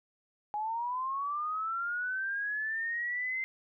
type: linear sweep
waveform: sine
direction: up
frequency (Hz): 828 to 2085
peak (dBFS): -31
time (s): 0.54-3.44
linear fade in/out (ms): 0
effects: none